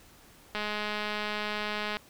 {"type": "click train", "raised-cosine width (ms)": 0.3, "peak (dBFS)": -17, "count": 299, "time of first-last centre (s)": [0.55, 1.969], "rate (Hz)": 210, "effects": ["pink hiss -56 dBFS RMS until 2.09 s"]}